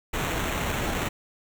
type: noise with sample-and-hold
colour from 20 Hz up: pink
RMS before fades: -28 dBFS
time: 0.13-1.09 s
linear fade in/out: 10 ms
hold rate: 4900 Hz
effects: none